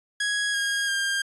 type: tone with pitch steps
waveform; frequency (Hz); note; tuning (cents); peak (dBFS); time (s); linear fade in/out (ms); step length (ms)
sawtooth; 1661.2 / 1631.7 / 1602.8; G#6 / G#6 / G6; 0 / -31 / +38; -20; 0.2-1.22; 5; 340
effects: resampled to 24000 Hz